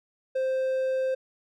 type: tone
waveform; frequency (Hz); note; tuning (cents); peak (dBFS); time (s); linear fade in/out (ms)
triangle; 523.3; C5; 0; -22; 0.35-1.15; 10
effects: none